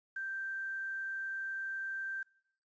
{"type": "tone with quantisation", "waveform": "sine", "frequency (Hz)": 1568, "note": "G6", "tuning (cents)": 0, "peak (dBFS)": -36, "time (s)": [0.16, 2.23], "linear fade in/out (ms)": 5, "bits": 10, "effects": ["noise-tail reverb RT60 0.6 s tail -22 dB re dry", "resampled to 16000 Hz"]}